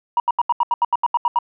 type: tone bursts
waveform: sine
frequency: 954 Hz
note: A#5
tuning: 40 cents sharp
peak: -12 dBFS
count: 12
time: 0.17-1.388 s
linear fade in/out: 2 ms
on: 30 ms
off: 78 ms
effects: tanh soft clip ceiling -10 dBFS